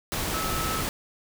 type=tone in noise; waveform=sine; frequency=1300 Hz; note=E6; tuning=24 cents flat; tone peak=-31 dBFS; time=0.34-0.81 s; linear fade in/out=0 ms; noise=pink; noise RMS=-29 dBFS; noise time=0.12-0.89 s; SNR=-5 dB; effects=none